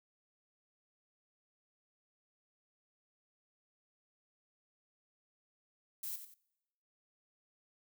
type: noise with echo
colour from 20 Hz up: violet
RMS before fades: -41 dBFS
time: 6.03-6.16 s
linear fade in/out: 5 ms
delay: 91 ms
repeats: 2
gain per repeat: -9 dB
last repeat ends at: 6.342 s
effects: noise-tail reverb RT60 1.0 s tail -26 dB re dry